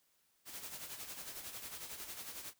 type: noise with tremolo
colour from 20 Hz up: white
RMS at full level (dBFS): -45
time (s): 0.45-2.54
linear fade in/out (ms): 50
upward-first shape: sine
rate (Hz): 11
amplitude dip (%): 55
effects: white hiss -75 dBFS RMS until 2.59 s